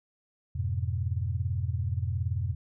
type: chord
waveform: sine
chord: F diminished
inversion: none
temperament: just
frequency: 87.31 / 104.77 / 125.72 Hz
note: F2 / Ab2 / Cb3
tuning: 0 / +16 / +31 cents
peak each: -30 / -32 / -33 dBFS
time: 0.55-2.55 s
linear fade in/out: 10 ms
effects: none